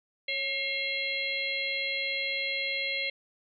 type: tone cluster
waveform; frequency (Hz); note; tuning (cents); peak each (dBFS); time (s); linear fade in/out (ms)
sine; 550 / 2139 / 2731 / 3301 / 4105; C#5 / C7 / F7 / G#7 / C8; -14 / +38 / -39 / -11 / -34; -40 / -31 / -37 / -37 / -37; 0.28-3.1; 5
effects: none